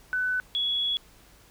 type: tone pair in turn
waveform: sine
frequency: 1500 / 3367 Hz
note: F#6 / G#7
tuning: +23 / +23 cents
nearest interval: octave + major second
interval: 1400 cents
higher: second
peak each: -24 dBFS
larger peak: neither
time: 0.13-0.4 / 0.55-0.97 s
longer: second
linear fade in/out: 0 ms
effects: added 50 Hz sine -58 dBFS peak until 1.5 s + pink hiss -56 dBFS RMS until 1.5 s